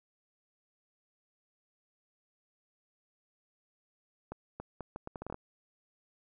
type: accelerating click train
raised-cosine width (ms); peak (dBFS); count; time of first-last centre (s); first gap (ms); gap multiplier
1; -26; 11; 4.32-5.344; 280; 0.74
effects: none